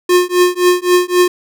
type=tone with tremolo; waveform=square; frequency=358.3 Hz; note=F4; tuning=44 cents sharp; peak=-6 dBFS; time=0.09-1.28 s; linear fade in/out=5 ms; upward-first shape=triangle; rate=3.8 Hz; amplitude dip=100%; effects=none